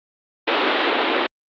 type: band-pass noise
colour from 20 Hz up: pink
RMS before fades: -20 dBFS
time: 0.47-1.27 s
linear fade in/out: 10 ms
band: 270 to 3800 Hz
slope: 48 dB/octave
effects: Opus 48 kbps